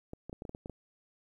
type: clicks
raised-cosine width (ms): 2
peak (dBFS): -28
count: 9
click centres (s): 0.134 / 0.296 / 0.329 / 0.421 / 0.452 / 0.494 / 0.549 / 0.659 / 0.697
effects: 11-bit